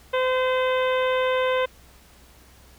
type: harmonic tone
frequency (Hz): 513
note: C5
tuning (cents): -34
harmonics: 1 / 2 / 3 / 4 / 5 / 6 / 7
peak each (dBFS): -21 / -27 / -31 / -33 / -35 / -37 / -38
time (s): 0.13-1.66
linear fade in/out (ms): 10
effects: added 63 Hz sine -53 dBFS peak until 2.78 s + pink hiss -53 dBFS RMS until 2.78 s